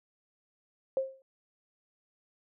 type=tone with exponential decay; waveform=sine; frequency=532 Hz; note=C5; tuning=29 cents sharp; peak=-23 dBFS; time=0.97-1.22 s; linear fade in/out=1 ms; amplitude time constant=53 ms; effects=none